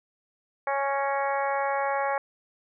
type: harmonic tone with a mistuned harmonic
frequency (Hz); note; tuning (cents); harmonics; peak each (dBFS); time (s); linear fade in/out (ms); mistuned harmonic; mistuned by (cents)
277.2; C#4; 0; 2 / 3 / 4 / 5 / 6 / 7 / 8; -29 / -28 / -32 / -37 / -36 / -38 / -39; 0.67-2.18; 2; 7; -26
effects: none